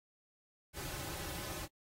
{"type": "noise with comb filter", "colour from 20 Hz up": "pink", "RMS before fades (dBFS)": -43, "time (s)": [0.73, 1.68], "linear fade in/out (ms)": 50, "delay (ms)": 4.3, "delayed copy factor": -0.7, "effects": ["AAC 48 kbps"]}